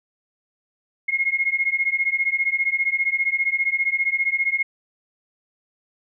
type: beating tone pair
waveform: sine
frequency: 2148 / 2163 Hz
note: C7 / C#7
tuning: +45 / -43 cents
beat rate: 15 Hz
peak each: -22 dBFS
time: 1.08-4.63 s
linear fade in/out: 10 ms
effects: none